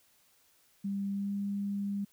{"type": "tone with pitch glide", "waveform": "sine", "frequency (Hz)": [198.5, 200.7], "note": ["G3", "G3"], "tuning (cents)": [22, 41], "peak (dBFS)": -31, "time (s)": [0.84, 2.05], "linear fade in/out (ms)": 10, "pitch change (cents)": 19, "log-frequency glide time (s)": [1.12, 1.3], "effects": ["white hiss -67 dBFS RMS until 2.12 s"]}